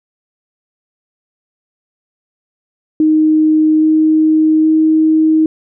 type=tone with pitch steps; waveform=sine; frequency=311.1 / 313.1 / 315.1 Hz; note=D#4 / D#4 / D#4; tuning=0 / +11 / +22 cents; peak=-7 dBFS; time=3-5.46 s; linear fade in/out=2 ms; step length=820 ms; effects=none